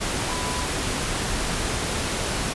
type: tone in noise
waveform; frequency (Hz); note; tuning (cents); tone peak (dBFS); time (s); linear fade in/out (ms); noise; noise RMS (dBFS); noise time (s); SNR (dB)
sine; 994; B5; +11; -32; 0.28-0.66; 20; pink; -26; 0-2.54; -9
effects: resampled to 24000 Hz